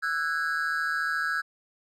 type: tone cluster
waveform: triangle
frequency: 1324 / 1487 / 1641 Hz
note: E6 / F#6 / G#6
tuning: +7 / +8 / -21 cents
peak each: -30 / -29 / -27 dBFS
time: 0.02-1.42 s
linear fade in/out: 20 ms
effects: none